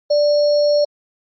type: tone with sample-and-hold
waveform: sine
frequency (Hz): 587.3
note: D5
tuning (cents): 0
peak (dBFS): -11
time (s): 0.1-0.85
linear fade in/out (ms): 10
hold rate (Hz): 4900
effects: MP3 32 kbps